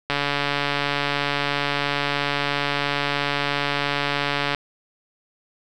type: click train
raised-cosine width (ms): 0.3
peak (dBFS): -6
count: 637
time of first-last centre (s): 0.1-4.548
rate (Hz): 143
effects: none